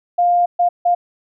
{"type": "tone bursts at uneven times", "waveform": "sine", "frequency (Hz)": 703, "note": "F5", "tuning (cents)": 11, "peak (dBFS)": -11, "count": 3, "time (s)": [[0.18, 0.46], [0.59, 0.69], [0.85, 0.95]], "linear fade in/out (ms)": 10, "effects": []}